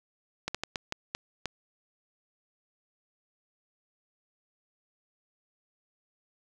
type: slowing click train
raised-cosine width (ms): 0.2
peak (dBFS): -14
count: 7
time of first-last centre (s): 0.48-1.457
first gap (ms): 66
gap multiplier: 1.36
effects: none